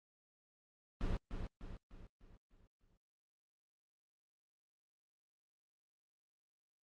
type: noise with echo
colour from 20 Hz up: brown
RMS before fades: -36 dBFS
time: 1.01-1.17 s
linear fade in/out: 0 ms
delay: 300 ms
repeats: 6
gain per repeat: -6 dB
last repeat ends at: 2.97 s
effects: low-pass 5000 Hz 12 dB/octave + Opus 24 kbps